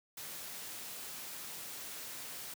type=noise; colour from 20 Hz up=white; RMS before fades=-45 dBFS; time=0.17-2.54 s; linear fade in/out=5 ms; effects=high-pass 100 Hz 12 dB/octave